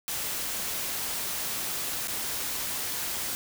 white noise with dropouts, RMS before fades -32 dBFS, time 0.08-3.35 s, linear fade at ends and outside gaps 0 ms, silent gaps 2.073-2.082 s, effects none

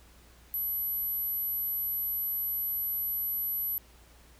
sine tone, 11800 Hz, F#9, 6 cents flat, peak -29 dBFS, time 0.54-3.78 s, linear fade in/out 0 ms, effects added 59 Hz sine -57 dBFS peak until 4.39 s + pink hiss -59 dBFS RMS until 4.39 s

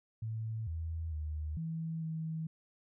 sine tone with pitch steps, 111.1 / 81.5 / 76.7 / 162.5 / 160.2 Hz, A2 / E2 / D#2 / E3 / E3, +17 / -19 / -24 / -24 / -49 cents, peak -35 dBFS, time 0.22-2.47 s, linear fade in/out 5 ms, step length 450 ms, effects none

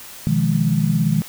sine chord, F half-diminished seventh, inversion second, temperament just, 125.72 / 157.15 / 174.61 / 209.5 Hz, Cb3 / Eb3 / F3 / Ab3, +31 / +18 / 0 / +15 cents, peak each -23 / -18 / -22 / -21 dBFS, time 0.27-1.22 s, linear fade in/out 0 ms, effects white hiss -38 dBFS RMS until 1.28 s

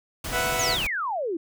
pink noise, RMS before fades -32 dBFS, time 0.24-0.87 s, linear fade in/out 5 ms
15% pulse chord, B suspended fourth, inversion none, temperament equal, 493.9 / 659.3 / 740 Hz, B4 / E5 / F#5, 0 / 0 / 0 cents, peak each -22 dBFS, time 0.31-0.78 s, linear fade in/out 50 ms
sine exponential sweep, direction down, 7040 to 311.1 Hz, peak -25 dBFS, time 0.59-1.37 s, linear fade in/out 5 ms
effects none

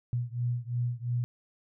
sine beating tone pair, 120 / 122.9 Hz, B2 / B2, -49 / -8 cents, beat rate 2.9 Hz, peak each -31 / -32 dBFS, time 0.13-1.24 s, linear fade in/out 0 ms, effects none

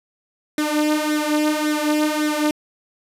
sawtooth tone with flanger, 302.5 Hz, D#4, 49 cents flat, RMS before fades -20 dBFS, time 0.58-2.51 s, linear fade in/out 2 ms, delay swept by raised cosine 0.52 to 3.72 ms, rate 1.8 Hz, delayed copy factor +0.7, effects resampled to 32000 Hz

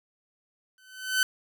sawtooth tone with exponential growth, 1520 Hz, F#6, 46 cents sharp, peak -16 dBFS, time 0.78-1.23 s, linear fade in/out 1 ms, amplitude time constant 96 ms, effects none

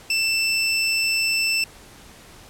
25% pulse tone, 2663 Hz, E7, 17 cents sharp, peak -15 dBFS, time 0.1-1.64 s, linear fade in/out 2 ms, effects pink hiss -46 dBFS RMS until 2.49 s + low-pass 12000 Hz 12 dB/octave

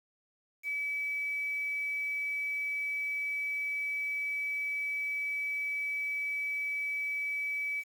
sine tone with quantisation, 2291 Hz, D7, 44 cents flat, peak -31 dBFS, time 0.63-7.84 s, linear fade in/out 50 ms, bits 9, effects none

